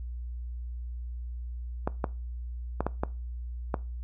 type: clicks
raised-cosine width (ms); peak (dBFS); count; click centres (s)
1; -13; 6; 1.875 / 2.042 / 2.806 / 2.866 / 3.035 / 3.742
effects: noise-tail reverb RT60 0.3 s tail -20 dB re dry + added 60 Hz sine -34 dBFS peak until 4.03 s

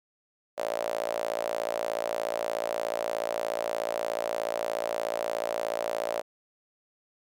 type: tone with high-pass filter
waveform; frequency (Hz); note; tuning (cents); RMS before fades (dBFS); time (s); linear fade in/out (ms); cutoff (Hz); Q
sawtooth; 56.8; A#1; -44; -31; 0.57-6.22; 20; 590; 6.8
effects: none

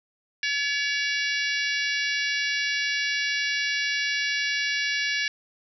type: harmonic tone with a mistuned harmonic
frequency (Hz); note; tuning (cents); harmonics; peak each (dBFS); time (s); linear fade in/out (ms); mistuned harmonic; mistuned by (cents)
569; C#5; +45; 3 / 4 / 5 / 6 / 7 / 8 / 9 / 10; -28 / -29 / -32 / -36 / -35 / -37 / -35 / -39; 0.43-5.28; 2; 5; -24
effects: none

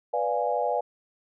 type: chord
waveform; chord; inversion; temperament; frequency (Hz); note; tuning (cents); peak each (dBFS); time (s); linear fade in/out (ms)
sine; B diminished seventh; none; equal; 493.9 / 587.3 / 698.5 / 830.6; B4 / D5 / F5 / Ab5; 0 / 0 / 0 / 0; -29; 0.13-0.81; 10
effects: none

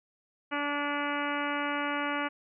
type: harmonic tone with a mistuned harmonic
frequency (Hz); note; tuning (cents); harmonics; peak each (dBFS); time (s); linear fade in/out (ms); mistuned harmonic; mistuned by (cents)
289.3; D4; -26; 1 / 2 / 3 / 4 / 5 / 6 / 7 / 8 / 9 / 10; -35 / -38 / -37 / -36 / -36 / -41 / -40 / -40 / -45 / -43; 0.51-2.29; 20; 9; -16
effects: none

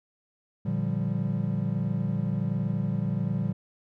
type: chord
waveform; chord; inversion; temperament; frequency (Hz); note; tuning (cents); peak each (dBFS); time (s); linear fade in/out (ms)
triangle; G minor seventh; first; equal with one note detuned; 115.2 / 146.83 / 174.61 / 196; Bb2 / D3 / F3 / G3; -20 / 0 / 0 / 0; -29; 0.65-3.53; 10
effects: none

